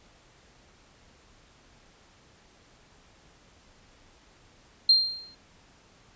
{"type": "tone with exponential decay", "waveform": "sine", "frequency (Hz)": 4186, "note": "C8", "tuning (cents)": 0, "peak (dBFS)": -13, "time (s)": [4.89, 5.35], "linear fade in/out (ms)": 5, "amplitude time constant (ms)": 100, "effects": ["pink hiss -58 dBFS RMS until 6.15 s", "resampled to 16000 Hz"]}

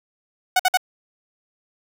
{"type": "tone bursts", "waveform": "sawtooth", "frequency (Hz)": 740, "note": "F#5", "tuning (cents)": 0, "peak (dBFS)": -10, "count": 3, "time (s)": [0.56, 0.773], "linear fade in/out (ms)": 5, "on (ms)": 35, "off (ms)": 54, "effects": ["8-bit"]}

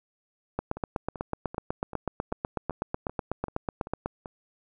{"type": "two click trains", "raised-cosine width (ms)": 1, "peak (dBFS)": [-24, -14], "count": [10, 29], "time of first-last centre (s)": [[0.77, 4.258], [0.59, 4.06]], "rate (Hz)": [2.58, 8.07], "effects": []}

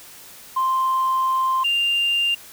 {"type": "tone pair in turn", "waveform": "sine", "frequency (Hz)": [1046.5, 2794], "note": ["C6", "F7"], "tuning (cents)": [0, 0], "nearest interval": "octave + perfect fourth", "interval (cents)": 1700, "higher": "second", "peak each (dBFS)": -16, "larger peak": "neither", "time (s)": [[0.56, 1.64], [1.64, 2.35]], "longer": "first", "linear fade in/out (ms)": 10, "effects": ["tanh soft clip ceiling -14 dBFS", "white hiss -43 dBFS RMS until 2.52 s"]}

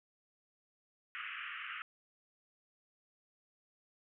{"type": "band-pass noise", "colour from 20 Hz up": "pink", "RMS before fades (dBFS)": -44, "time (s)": [1.15, 1.82], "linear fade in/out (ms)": 0, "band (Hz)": [1200, 3000], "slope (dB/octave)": 96, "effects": []}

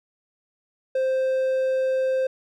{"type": "tone", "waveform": "triangle", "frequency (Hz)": 523.3, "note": "C5", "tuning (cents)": 0, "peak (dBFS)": -18, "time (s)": [0.95, 2.27], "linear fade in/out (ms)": 5, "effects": []}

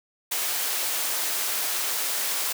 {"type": "high-pass noise", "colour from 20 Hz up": "white", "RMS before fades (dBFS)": -27, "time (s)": [0.31, 2.53], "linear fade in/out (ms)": 10, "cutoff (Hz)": 440, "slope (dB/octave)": 12, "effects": []}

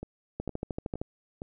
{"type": "two click trains", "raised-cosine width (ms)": 2, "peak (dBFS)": [-24, -19], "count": [4, 9], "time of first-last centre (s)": [[0.03, 1.419], [0.4, 1.015]], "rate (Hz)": [2.16, 13], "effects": []}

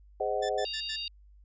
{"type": "chord", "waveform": "sine", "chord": "Ab dominant seventh", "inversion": "none", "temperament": "just", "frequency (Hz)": [415.3, 519.1, 623, 747.5], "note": ["Ab4", "C5", "Eb5", "Gb5"], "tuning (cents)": [0, -14, 2, 17], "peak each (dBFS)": -33, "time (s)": [0.2, 0.65], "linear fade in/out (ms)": 5}
{"type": "tone bursts", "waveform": "15% pulse", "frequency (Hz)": 1760, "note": "A6", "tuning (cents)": 0, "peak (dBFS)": -30, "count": 4, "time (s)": [0.42, 0.963], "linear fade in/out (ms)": 10, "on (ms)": 75, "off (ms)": 81}
{"type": "harmonic tone", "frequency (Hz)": 932.3, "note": "A#5", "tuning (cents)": 0, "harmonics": [3, 4, 5], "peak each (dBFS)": [-38, -38, -38], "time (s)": [0.65, 1.08], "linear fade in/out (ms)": 2}
{"effects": ["added 50 Hz sine -53 dBFS peak until 1.44 s", "resampled to 16000 Hz"]}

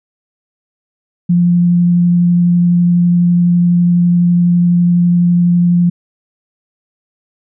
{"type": "tone with vibrato", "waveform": "sine", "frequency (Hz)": 174.61, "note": "F3", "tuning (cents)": 0, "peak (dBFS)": -7, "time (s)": [1.29, 5.9], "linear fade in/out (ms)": 10, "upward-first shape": "triangle", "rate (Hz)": 12, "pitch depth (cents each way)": 10, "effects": []}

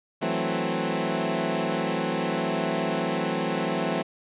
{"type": "chord", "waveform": "15% pulse", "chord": "F# half-diminished seventh", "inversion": "third", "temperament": "equal", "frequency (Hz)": [164.81, 185, 220, 261.6], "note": ["E3", "F#3", "A3", "C4"], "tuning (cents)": [0, 0, 0, 0], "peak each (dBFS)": -24, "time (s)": [0.21, 4.03], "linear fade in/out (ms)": 20, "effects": ["resampled to 8000 Hz"]}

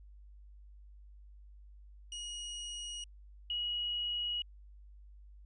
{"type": "tone pair in turn", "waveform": ["sawtooth", "sine"], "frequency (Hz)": [2891, 2905], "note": ["F#7", "F#7"], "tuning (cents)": [-41, -32], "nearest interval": "unison", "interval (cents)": 9, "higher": "second", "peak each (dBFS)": [-37, -33], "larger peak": "second", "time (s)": [[2.12, 3.04], [3.5, 4.42]], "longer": "neither", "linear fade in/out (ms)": 2, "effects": ["added 50 Hz sine -52 dBFS peak until 5.45 s", "resampled to 22050 Hz"]}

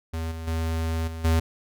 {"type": "tone with level steps", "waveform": "square", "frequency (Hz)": 81.4, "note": "E2", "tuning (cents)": -21, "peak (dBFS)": [-28, -33, -25, -33, -19], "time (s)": [0.13, 1.4], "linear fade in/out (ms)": 10, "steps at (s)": [0.31, 0.47, 1.07, 1.24], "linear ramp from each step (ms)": 10, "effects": []}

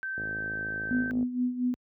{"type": "tone", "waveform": "sine", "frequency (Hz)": 1552, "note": "G6", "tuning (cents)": -18, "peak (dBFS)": -31, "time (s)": [0.03, 1.11], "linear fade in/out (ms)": 0}
{"type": "click train", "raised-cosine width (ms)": 2, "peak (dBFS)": -27, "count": 57, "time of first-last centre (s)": [0.18, 1.229], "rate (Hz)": 53.4}
{"type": "tone with tremolo", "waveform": "sine", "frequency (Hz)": 248.6, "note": "B3", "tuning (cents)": 12, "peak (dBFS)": -23, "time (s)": [0.91, 1.74], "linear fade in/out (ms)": 0, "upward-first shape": "sine", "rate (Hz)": 4.3, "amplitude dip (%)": 70}
{"effects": ["high-pass 60 Hz 12 dB/octave"]}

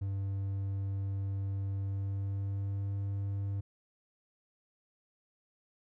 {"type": "tone with pitch glide", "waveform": "triangle", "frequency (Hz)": [98, 99.31], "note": ["G2", "G2"], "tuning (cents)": [0, 23], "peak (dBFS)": -30, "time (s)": [0.01, 3.61], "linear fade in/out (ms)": 10, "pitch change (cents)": 23, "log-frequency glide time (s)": [1.85, 2.95], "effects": []}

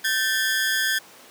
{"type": "ring-modulated tone", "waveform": "sawtooth", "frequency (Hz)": 1661.2, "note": "G#6", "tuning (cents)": 0, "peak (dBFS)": -14, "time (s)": [0.04, 0.99], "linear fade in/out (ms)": 10, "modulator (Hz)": 109, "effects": ["pink hiss -47 dBFS RMS until 1.3 s", "high-pass 300 Hz 12 dB/octave"]}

